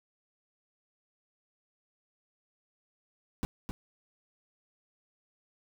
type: noise with echo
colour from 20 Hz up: brown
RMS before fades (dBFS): -31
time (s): 3.43-3.45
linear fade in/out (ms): 0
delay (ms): 260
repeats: 1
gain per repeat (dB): -5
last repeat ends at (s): 3.71
effects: none